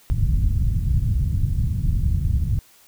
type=low-pass noise; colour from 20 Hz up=white; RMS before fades=-20 dBFS; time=0.1-2.59 s; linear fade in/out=0 ms; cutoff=120 Hz; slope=24 dB/octave; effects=white hiss -53 dBFS RMS until 2.87 s